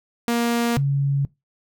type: tone pair in turn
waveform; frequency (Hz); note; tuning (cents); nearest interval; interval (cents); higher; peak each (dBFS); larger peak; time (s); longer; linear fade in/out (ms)
sawtooth / sine; 235.6 / 139.6; A#3 / C#3; +19 / +13; major sixth; 906; first; -15 / -17; first; 0.28-0.77 / 0.77-1.25; first; 0
effects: noise-tail reverb RT60 0.2 s tail -21 dB re dry